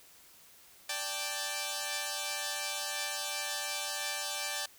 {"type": "chord", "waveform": "5% pulse", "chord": "D suspended fourth", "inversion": "none", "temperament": "equal", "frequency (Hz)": [587.3, 784, 880], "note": ["D5", "G5", "A5"], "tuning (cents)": [0, 0, 0], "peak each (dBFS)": [-27, -26, -28], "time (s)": [0.89, 4.66], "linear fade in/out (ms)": 5, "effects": ["white hiss -58 dBFS RMS until 4.78 s"]}